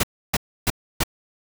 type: noise bursts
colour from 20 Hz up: pink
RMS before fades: -20 dBFS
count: 4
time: 0-1.036 s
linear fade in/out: 5 ms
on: 34 ms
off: 300 ms
effects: none